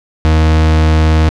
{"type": "tone", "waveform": "40% pulse", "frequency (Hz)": 78.7, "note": "D#2", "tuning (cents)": 20, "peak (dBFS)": -6, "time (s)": [0.25, 1.29], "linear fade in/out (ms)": 0, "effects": ["low-pass 5000 Hz 12 dB/octave", "8-bit"]}